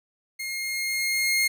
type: tone with level ramp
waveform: sawtooth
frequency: 2138 Hz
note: C7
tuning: 37 cents sharp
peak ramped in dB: -27 to -16 dBFS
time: 0.39-1.48 s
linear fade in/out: 10 ms
effects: none